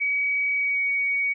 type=tone with pitch glide; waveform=sine; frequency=2268 to 2246 Hz; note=C#7 to C#7; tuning=+39 to +22 cents; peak=-21 dBFS; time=0-1.34 s; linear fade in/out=20 ms; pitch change=-17 cents; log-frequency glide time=0.55-0.87 s; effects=none